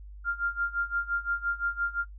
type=tone with tremolo; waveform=sine; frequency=1396.9 Hz; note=F6; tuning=in tune; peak=-24 dBFS; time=0.24-2.05 s; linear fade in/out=50 ms; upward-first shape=sine; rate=5.8 Hz; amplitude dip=90%; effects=noise-tail reverb RT60 0.1 s tail -19 dB re dry + added 50 Hz sine -42 dBFS peak until 2.18 s